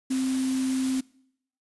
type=tone in noise; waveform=sine; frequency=261.6 Hz; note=C4; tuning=in tune; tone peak=-23 dBFS; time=0.1-1.01 s; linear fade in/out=10 ms; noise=white; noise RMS=-37 dBFS; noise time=0.1-1.01 s; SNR=+11 dB; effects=noise-tail reverb RT60 0.7 s tail -23 dB re dry + resampled to 24000 Hz